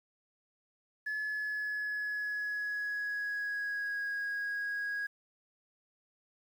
sine tone with pitch glide, 1712 to 1649.9 Hz, A6 to G#6, -48 to -12 cents, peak -31 dBFS, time 1.06-5.07 s, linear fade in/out 10 ms, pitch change -64 cents, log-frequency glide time 1.17-4.05 s, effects tanh soft clip ceiling -31 dBFS + 10-bit

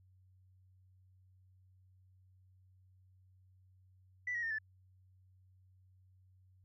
sine tone with pitch steps, 1975.5 / 1896.1 / 1819.9 / 1746.8 Hz, B6 / A#6 / A#6 / A6, 0 / +29 / -42 / -13 cents, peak -34 dBFS, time 4.27-4.586 s, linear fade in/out 5 ms, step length 79 ms, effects tanh soft clip ceiling -30 dBFS + added 93 Hz sine -63 dBFS peak until 6.64 s

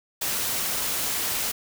white noise, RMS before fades -27 dBFS, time 0.21-1.52 s, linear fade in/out 10 ms, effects none

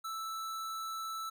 square tone, 1318.5 Hz, E6, in tune, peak -38 dBFS, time 0.04-1.3 s, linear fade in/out 10 ms, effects none

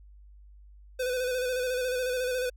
square tone with vibrato, 504 Hz, B4, 35 cents sharp, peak -28 dBFS, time 0.99-2.5 s, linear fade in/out 10 ms, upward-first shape square, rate 14 Hz, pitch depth 32 cents each way, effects added 50 Hz sine -49 dBFS peak until 2.56 s

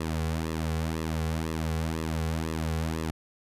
sawtooth tone with flanger, 80.2 Hz, E2, 47 cents flat, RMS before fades -30 dBFS, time 0-3.11 s, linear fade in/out 5 ms, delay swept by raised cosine 1.3 to 3.3 ms, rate 2 Hz, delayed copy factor -0.8, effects resampled to 32000 Hz

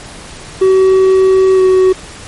triangle tone with pitch glide, 379.2 to 374.2 Hz, F#4 to F#4, +43 to +20 cents, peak -3 dBFS, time 0.61-1.93 s, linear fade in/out 10 ms, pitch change -23 cents, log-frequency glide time 1.54-1.61 s, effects pink hiss -31 dBFS RMS until 2.27 s + MP3 48 kbps

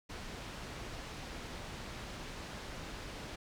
pink low-pass noise, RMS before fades -45 dBFS, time 0.09-3.36 s, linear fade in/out 10 ms, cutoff 5500 Hz, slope 12 dB/octave, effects none

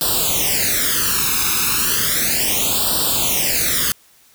white noise with flanger, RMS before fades -18 dBFS, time 0.01-3.92 s, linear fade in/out 0 ms, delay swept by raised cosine 0.23 to 0.79 ms, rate 0.34 Hz, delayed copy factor +1, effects white hiss -52 dBFS RMS until 4.34 s

